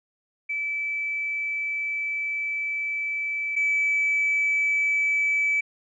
sine tone pair in turn, 2311 / 2302 Hz, D7 / D7, -28 / -35 cents, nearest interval unison, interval 7 cents, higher first, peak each -25 / -19 dBFS, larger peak second, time 0.49-3.56 / 3.56-5.61 s, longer first, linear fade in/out 10 ms, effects tanh soft clip ceiling -16 dBFS

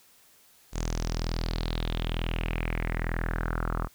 sawtooth tone with low-pass filter sweep, 41.1 Hz, E1, 4 cents flat, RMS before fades -30 dBFS, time 0.72-3.89 s, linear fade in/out 50 ms, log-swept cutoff 6900 to 1200 Hz, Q 4.9, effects white hiss -59 dBFS RMS until 3.94 s

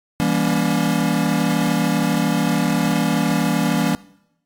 square chord, E diminished seventh, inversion none, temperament just, 164.81 / 197.78 / 237.3 / 284.8 Hz, E3 / G3 / Bb3 / Db4, 0 / +16 / +31 / +47 cents, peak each -23 dBFS, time 0.2-3.95 s, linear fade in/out 0 ms, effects noise-tail reverb RT60 0.8 s tail -21 dB re dry + AAC 64 kbps

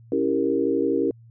sine chord, C# diminished seventh, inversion none, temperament equal with one note detuned, 277.2 / 329.6 / 395 / 466.2 Hz, C#4 / E4 / G4 / Bb4, 0 / 0 / +13 / 0 cents, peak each -25 dBFS, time 0.12-1.11 s, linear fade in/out 2 ms, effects added 115 Hz sine -46 dBFS peak until 1.3 s

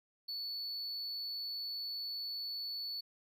triangle tone, 4445 Hz, C#8, 4 cents sharp, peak -37 dBFS, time 0.28-3.01 s, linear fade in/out 10 ms, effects none

